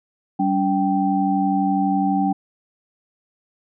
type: tone cluster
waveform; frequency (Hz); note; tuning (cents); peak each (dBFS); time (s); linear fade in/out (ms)
sine; 193.6 / 285.6 / 781; G3 / D4 / G5; -21 / -48 / -7; -21; 0.39-2.33; 10
effects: none